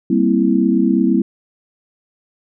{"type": "chord", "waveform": "sine", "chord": "C dominant seventh", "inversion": "second", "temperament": "equal", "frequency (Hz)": [196, 233.1, 261.6, 329.6], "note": ["G3", "Bb3", "C4", "E4"], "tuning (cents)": [0, 0, 0, 0], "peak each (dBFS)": -17, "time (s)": [0.1, 1.22], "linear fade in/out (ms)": 5, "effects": []}